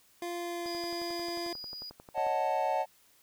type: tone with pitch glide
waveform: 25% pulse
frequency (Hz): 347.1 to 343.5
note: F4 to F4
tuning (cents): -11 to -29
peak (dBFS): -31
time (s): 0.22-1.53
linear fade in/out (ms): 2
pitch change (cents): -18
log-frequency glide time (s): 0.35-0.75
type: click train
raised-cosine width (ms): 1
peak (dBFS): -34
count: 19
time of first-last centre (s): 0.66-2.267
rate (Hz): 11.2
type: tone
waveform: triangle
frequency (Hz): 4905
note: D#8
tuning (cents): -26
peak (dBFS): -39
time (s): 0.66-1.9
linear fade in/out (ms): 5
type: chord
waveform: triangle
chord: D# half-diminished seventh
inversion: third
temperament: equal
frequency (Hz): 554.4 / 622.3 / 740 / 880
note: C#5 / D#5 / F#5 / A5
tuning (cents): 0 / 0 / 0 / 0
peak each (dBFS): -33 / -32 / -30 / -30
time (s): 2.14-2.86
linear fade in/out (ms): 50
effects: white hiss -64 dBFS RMS until 3.22 s